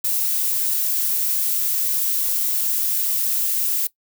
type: noise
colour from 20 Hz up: violet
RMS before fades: -21 dBFS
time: 0.04-3.87 s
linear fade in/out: 5 ms
effects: noise-tail reverb RT60 0.1 s tail -19 dB re dry